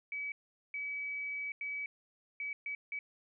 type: tone bursts at uneven times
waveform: sine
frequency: 2283 Hz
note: D7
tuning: 50 cents flat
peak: -36 dBFS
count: 6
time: 0.12-0.32 / 0.74-1.52 / 1.61-1.86 / 2.4-2.53 / 2.66-2.75 / 2.92-2.99 s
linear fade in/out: 2 ms
effects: none